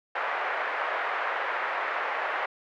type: band-pass noise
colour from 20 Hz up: white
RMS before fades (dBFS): -30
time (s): 0.15-2.46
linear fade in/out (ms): 5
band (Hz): 520 to 1900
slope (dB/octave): 24
effects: none